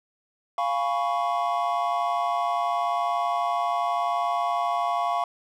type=chord; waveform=triangle; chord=C# dominant seventh; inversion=first; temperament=equal; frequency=698.5 / 830.6 / 987.8 / 1108.7 Hz; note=E#5 / G#5 / B5 / C#6; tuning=0 / 0 / 0 / 0 cents; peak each=-24 / -30 / -29 / -26 dBFS; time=0.58-5.24 s; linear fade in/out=2 ms; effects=none